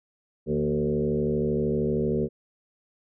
sine tone with frequency modulation, 305 Hz, D#4, 34 cents flat, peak -22 dBFS, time 0.46-2.29 s, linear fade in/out 50 ms, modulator 72.9 Hz, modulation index 2.5, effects none

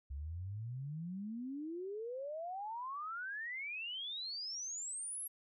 sine exponential sweep, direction up, 66.3 to 11470 Hz, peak -40 dBFS, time 0.1-5.28 s, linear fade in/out 10 ms, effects none

